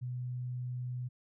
sine tone, 124.6 Hz, B2, 16 cents sharp, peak -35 dBFS, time 0.01-1.09 s, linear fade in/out 20 ms, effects none

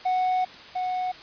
triangle tone pair in turn, 739 / 735.6 Hz, F#5 / F#5, -2 / -10 cents, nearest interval unison, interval 8 cents, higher first, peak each -19 / -23 dBFS, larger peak first, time 0.05-0.45 / 0.75-1.12 s, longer first, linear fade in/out 10 ms, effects white hiss -44 dBFS RMS until 1.22 s + resampled to 11025 Hz

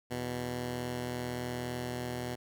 10% pulse tone pair together, 82.28 / 123.47 Hz, E2 / B2, -3 / 0 cents, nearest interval perfect fifth, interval 703 cents, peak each -36 / -27 dBFS, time 0.1-2.36 s, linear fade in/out 20 ms, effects none

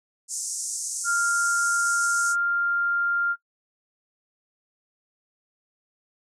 pink band-pass noise, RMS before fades -31 dBFS, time 0.28-2.36 s, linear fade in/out 50 ms, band 5900 to 9500 Hz, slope 48 dB/octave
sine tone, 1396.9 Hz, F6, in tune, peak -21 dBFS, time 1.04-3.36 s, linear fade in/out 50 ms
effects noise-tail reverb RT60 0.1 s tail -20 dB re dry

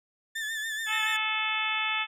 35% pulse tone with vibrato, 1764 Hz, A6, 4 cents sharp, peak -29 dBFS, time 0.35-1.17 s, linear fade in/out 10 ms, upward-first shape sine, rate 7 Hz, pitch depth 51 cents each way
harmonic tone, 434.9 Hz, A4, 20 cents flat, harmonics 2 / 3 / 4 / 5 / 6 / 7 / 8, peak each -36 / -34 / -36 / -33 / -31 / -37 / -35 dBFS, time 0.86-2.07 s, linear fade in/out 50 ms
effects low-pass 12000 Hz 12 dB/octave

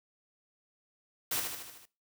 white noise with echo, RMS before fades -32 dBFS, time 1.31-1.4 s, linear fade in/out 5 ms, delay 76 ms, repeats 6, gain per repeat -4 dB, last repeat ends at 1.856 s, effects noise-tail reverb RT60 0.3 s tail -21 dB re dry + high-pass 60 Hz 12 dB/octave

